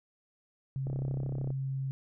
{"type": "tone", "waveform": "sine", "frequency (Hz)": 134.5, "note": "C3", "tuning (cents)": 48, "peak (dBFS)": -31, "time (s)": [0.76, 1.91], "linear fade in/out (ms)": 0}
{"type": "click train", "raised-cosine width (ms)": 2, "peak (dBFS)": -27, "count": 22, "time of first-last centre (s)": [0.87, 1.504], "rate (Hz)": 33.1}
{"effects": []}